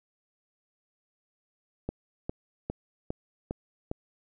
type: click train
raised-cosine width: 2 ms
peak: -18 dBFS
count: 6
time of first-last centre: 1.89-3.914 s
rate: 2.47 Hz
effects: none